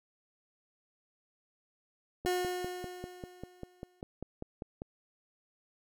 click train, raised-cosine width 2 ms, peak -26 dBFS, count 14, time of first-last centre 2.25-4.819 s, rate 5.06 Hz
30% pulse tone with exponential decay, 361.3 Hz, F#4, 41 cents flat, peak -25 dBFS, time 2.26-4.01 s, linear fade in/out 0 ms, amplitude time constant 380 ms
effects none

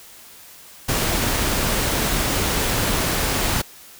pink noise, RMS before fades -21 dBFS, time 0.88-3.62 s, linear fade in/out 10 ms, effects white hiss -44 dBFS RMS until 3.99 s

